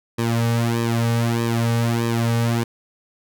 sawtooth tone with flanger, 116.54 Hz, A#2, in tune, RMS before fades -20 dBFS, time 0.18-2.64 s, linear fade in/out 10 ms, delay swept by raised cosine 1.4 to 3 ms, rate 1.6 Hz, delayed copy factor -0.9, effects none

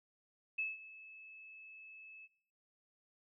sine tone with ADSR envelope, 2604 Hz, E7, 22 cents flat, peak -33 dBFS, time 0.58-2.28 s, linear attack 10 ms, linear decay 180 ms, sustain -19 dB, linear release 36 ms, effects noise-tail reverb RT60 0.6 s tail -17 dB re dry

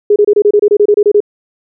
sine tone bursts, 414.3 Hz, G#4, 4 cents flat, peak -4 dBFS, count 13, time 0.1-1.204 s, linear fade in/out 5 ms, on 60 ms, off 27 ms, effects none

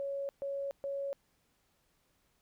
sine tone bursts, 556 Hz, C#5, 5 cents sharp, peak -34 dBFS, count 3, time 0-1.13 s, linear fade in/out 0 ms, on 290 ms, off 130 ms, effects pink hiss -74 dBFS RMS until 2.41 s

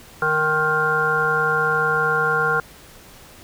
harmonic tone with a mistuned harmonic, 155.56 Hz, D#3, in tune, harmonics 1 / 3 / 5 / 7 / 9 / 10, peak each -30 / -24 / -27 / -25 / -19 / -30 dBFS, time 0.22-2.6 s, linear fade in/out 2 ms, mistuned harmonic 7, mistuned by -32 cents, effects pink hiss -45 dBFS RMS until 3.43 s

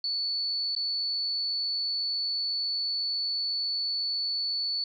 sine tone with dropouts, 4454 Hz, C#8, 7 cents sharp, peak -27 dBFS, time 0.04-4.84 s, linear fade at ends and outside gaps 2 ms, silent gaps 0.751-0.763 s, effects none

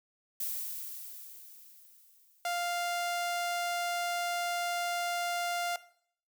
violet noise with exponential decay, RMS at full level -34 dBFS, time 0.4-2.89 s, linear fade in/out 5 ms, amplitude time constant 540 ms
sawtooth tone, 698.5 Hz, F5, in tune, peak -27 dBFS, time 2.45-5.76 s, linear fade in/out 2 ms
effects noise-tail reverb RT60 0.6 s tail -17 dB re dry

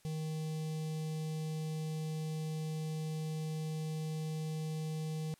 square tone with notch filter, 156.7 Hz, D#3, 13 cents sharp, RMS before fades -38 dBFS, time 0.05-5.34 s, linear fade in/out 0 ms, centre 1400 Hz, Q 0.51, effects white hiss -67 dBFS RMS until 5.39 s + low-pass 12000 Hz 12 dB/octave

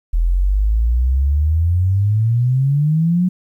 sine exponential sweep, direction up, 40.42 to 185 Hz, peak -12 dBFS, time 0.13-3.29 s, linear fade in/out 10 ms, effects 9-bit

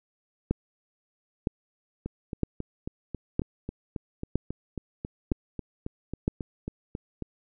two click trains, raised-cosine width 3 ms, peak -20 / -11 dBFS, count 20 / 7, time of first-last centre 2.06-7.223 / 0.51-6.279 s, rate 3.68 / 1.04 Hz, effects none

